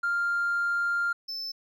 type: tone pair in turn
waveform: triangle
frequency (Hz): 1396.9 / 5274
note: F6 / E8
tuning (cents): 0 / 0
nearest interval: octave + major seventh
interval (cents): 2300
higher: second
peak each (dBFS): -21 / -31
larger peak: first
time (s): 0.03-1.13 / 1.28-1.52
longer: first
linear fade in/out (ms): 10
effects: tanh soft clip ceiling -21 dBFS